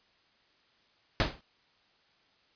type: noise with exponential decay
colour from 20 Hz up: pink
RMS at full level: -22 dBFS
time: 1.2-1.41 s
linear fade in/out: 1 ms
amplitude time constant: 45 ms
effects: white hiss -67 dBFS RMS until 2.55 s + resampled to 11025 Hz